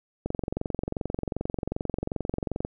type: click train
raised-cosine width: 2 ms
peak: -15 dBFS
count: 55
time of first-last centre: 0.26-2.649 s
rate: 22.6 Hz
effects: none